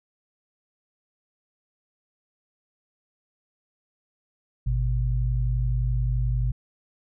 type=tone pair together; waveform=sine; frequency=51.91 / 123.47 Hz; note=G#1 / B2; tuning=0 / 0 cents; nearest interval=octave + minor third; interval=1500 cents; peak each=-23 / -25 dBFS; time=4.66-6.52 s; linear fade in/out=10 ms; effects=none